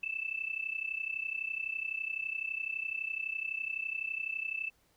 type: tone with amplitude modulation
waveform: sine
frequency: 2637 Hz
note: E7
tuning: in tune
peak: -30 dBFS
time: 0.03-4.7 s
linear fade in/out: 5 ms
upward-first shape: sine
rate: 31.9 Hz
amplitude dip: 85%
effects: pink hiss -70 dBFS RMS until 4.96 s